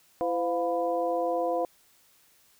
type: tone cluster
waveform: sine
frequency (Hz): 335.9 / 512 / 704 / 994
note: E4 / C5 / F5 / B5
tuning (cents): +33 / -38 / +14 / +11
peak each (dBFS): -33 / -28 / -29 / -37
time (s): 0.21-1.65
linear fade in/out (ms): 0
effects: white hiss -62 dBFS RMS until 2.59 s